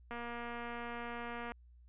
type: click train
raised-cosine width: 0.5 ms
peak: -29 dBFS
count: 335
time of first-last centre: 0.11-1.519 s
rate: 237 Hz
effects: added 60 Hz sine -57 dBFS peak until 1.88 s + resampled to 8000 Hz